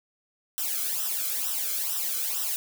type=noise with flanger; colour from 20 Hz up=blue; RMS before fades=-29 dBFS; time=0.58-2.56 s; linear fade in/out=0 ms; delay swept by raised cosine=0.44 to 1.1 ms; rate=2.2 Hz; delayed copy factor=-0.85; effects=none